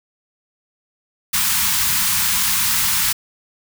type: band-stop noise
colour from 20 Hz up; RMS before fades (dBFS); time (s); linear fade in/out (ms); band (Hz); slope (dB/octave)
white; -18; 1.33-3.13; 10; 230 to 860; 96
effects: none